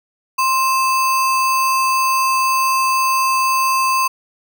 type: tone with sample-and-hold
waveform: sine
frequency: 1051 Hz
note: C6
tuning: 7 cents sharp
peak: -13 dBFS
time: 0.38-4.08 s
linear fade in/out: 10 ms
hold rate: 3675 Hz
effects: none